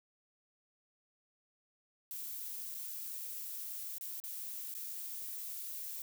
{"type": "noise with dropouts", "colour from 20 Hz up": "violet", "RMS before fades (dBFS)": -43, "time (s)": [2.11, 6.02], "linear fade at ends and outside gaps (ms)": 1, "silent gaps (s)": [[2.744, 2.748], [3.983, 4.01], [4.201, 4.238], [4.741, 4.749]], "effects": []}